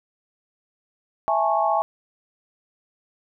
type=chord; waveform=sine; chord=A major seventh; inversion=second; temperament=just; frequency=660 / 825 / 880 / 1100 Hz; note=E5 / G#5 / A5 / C#6; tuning=+2 / -12 / 0 / -14 cents; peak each=-23 / -22 / -26 / -25 dBFS; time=1.28-1.82 s; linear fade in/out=0 ms; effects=none